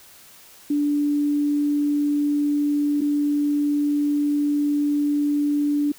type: tone with dropouts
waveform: sine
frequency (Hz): 291.6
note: D4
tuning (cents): -12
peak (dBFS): -18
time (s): 0.7-5.92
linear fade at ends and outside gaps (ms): 5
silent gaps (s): 3.009-3.015
effects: white hiss -48 dBFS RMS until 5.98 s